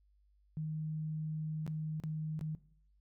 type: tone with dropouts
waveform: sine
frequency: 155.56 Hz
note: D#3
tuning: in tune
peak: -35 dBFS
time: 0.57-2.55 s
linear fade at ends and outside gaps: 0 ms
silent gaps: 1.665-1.677 / 2-2.037 / 2.392-2.411 s
effects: noise-tail reverb RT60 0.6 s tail -18 dB re dry + added 50 Hz sine -66 dBFS peak until 3 s